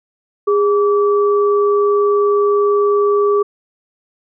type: tone pair together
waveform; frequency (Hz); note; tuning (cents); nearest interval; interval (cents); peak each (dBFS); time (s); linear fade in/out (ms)
sine; 409.3 / 1155; G#4 / D6; -25 / -29; octave + tritone; 1796; -11 / -19; 0.47-3.43; 10
effects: none